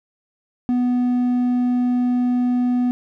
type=tone with hard clipping; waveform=sine; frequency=246.9 Hz; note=B3; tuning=in tune; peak=-17 dBFS; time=0.69-2.91 s; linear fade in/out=0 ms; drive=3 dB; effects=none